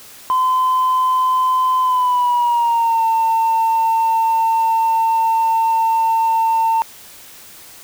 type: tone with pitch glide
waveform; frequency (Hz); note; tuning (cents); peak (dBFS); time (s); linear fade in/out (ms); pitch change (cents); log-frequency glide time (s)
sine; 1024 to 901.8; C6 to A5; -38 to +42; -11; 0.3-6.82; 0; -220; 1.81-3.04
effects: tanh soft clip ceiling -10 dBFS + white hiss -40 dBFS RMS until 7.83 s